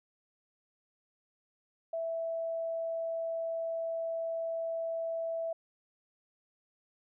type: tone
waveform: sine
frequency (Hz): 659.3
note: E5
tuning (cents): 0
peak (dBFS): -32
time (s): 1.93-5.53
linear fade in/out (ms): 5
effects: none